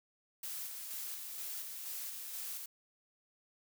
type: noise with tremolo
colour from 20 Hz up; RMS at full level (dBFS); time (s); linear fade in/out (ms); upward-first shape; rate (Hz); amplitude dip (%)
blue; -42; 0.43-2.66; 5; square; 2.1; 30
effects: none